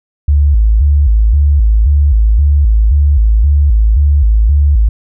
sine tone with vibrato, 62.5 Hz, B1, 21 cents sharp, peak -5 dBFS, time 0.28-4.89 s, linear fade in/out 5 ms, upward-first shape square, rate 1.9 Hz, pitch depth 250 cents each way, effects none

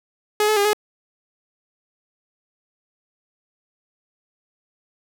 sawtooth tone with pitch steps, 421.3 / 429.9 / 405 / 421.5 Hz, G#4 / A4 / G#4 / G#4, +25 / -40 / -43 / +26 cents, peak -12 dBFS, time 0.4-0.732 s, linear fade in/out 2 ms, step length 83 ms, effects none

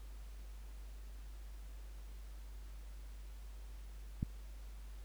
click, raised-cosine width 5 ms, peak -23 dBFS, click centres 4.229 s, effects added 50 Hz sine -47 dBFS peak until 5.04 s + pink hiss -64 dBFS RMS until 5.04 s

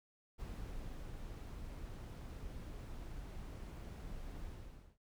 brown noise with ADSR envelope, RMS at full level -45 dBFS, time 0.38-4.98 s, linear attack 24 ms, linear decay 710 ms, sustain -2 dB, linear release 530 ms, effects none

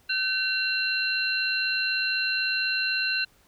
sine tone cluster, 1530 / 2737 / 4098 Hz, G6 / F7 / C8, -42 / -36 / -37 cents, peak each -28 dBFS, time 0.09-3.25 s, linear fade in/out 10 ms, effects pink hiss -61 dBFS RMS until 3.47 s

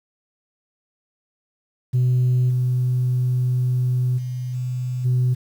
sine tone with level steps, 125.6 Hz, B2, 30 cents sharp, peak -13 / -16 / -24 / -22 / -14 dBFS, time 1.93-5.35 s, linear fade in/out 20 ms, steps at 2.49 / 4.17 / 4.53 / 5.04 s, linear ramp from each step 20 ms, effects tanh soft clip ceiling -13 dBFS + 8-bit

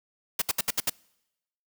white noise bursts, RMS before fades -25 dBFS, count 6, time 0.39-0.898 s, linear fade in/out 5 ms, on 28 ms, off 68 ms, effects noise-tail reverb RT60 0.9 s tail -26 dB re dry

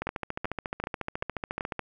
two click trains, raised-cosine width 0.5 ms, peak -15 / -16 dBFS, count 5 / 26, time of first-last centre 0.07-1.608 / 0.02-1.793 s, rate 2.6 / 14.1 Hz, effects none

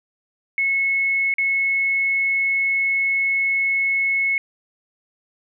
sine tone with dropouts, 2190 Hz, C#7, 22 cents flat, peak -17 dBFS, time 0.58-4.38 s, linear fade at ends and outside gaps 1 ms, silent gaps 1.34-1.383 s, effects none

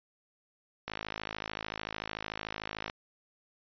click train, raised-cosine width 0.3 ms, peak -19 dBFS, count 109, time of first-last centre 0.88-2.899 s, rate 53.5 Hz, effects resampled to 11025 Hz

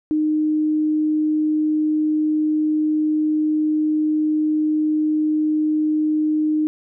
sine tone, 307.2 Hz, D#4, 22 cents flat, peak -16 dBFS, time 0.11-6.67 s, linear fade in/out 0 ms, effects none

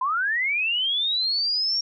sine linear sweep, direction up, 987.8 to 5588 Hz, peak -21 dBFS, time 0.01-1.81 s, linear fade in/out 5 ms, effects none

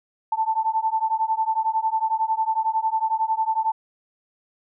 sine beating tone pair, 880 / 891 Hz, A5 / A5, 0 / +22 cents, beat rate 11 Hz, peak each -23 dBFS, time 0.32-3.72 s, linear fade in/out 5 ms, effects none

